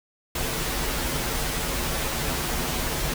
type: noise with comb filter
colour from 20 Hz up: pink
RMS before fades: -27 dBFS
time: 0.35-3.14 s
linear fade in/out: 5 ms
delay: 10 ms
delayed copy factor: -0.7
effects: none